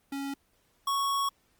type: tone pair in turn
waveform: square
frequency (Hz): 277.2 / 1108.8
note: C#4 / C#6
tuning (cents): 0 / 0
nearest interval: 2 octaves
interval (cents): 2400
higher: second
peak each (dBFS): -33 / -27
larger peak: second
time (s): 0.12-0.34 / 0.87-1.29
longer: second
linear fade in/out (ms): 5
effects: pink hiss -69 dBFS RMS until 1.59 s + Opus 24 kbps